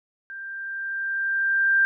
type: tone with level ramp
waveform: sine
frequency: 1583 Hz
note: G6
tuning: 17 cents sharp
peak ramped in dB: -34 to -15 dBFS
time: 0.3-1.85 s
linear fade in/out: 0 ms
effects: none